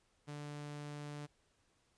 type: tone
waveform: sawtooth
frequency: 146.83 Hz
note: D3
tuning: in tune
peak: -40 dBFS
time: 0.27-1.27 s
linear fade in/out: 20 ms
effects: pink hiss -75 dBFS RMS until 1.97 s + resampled to 22050 Hz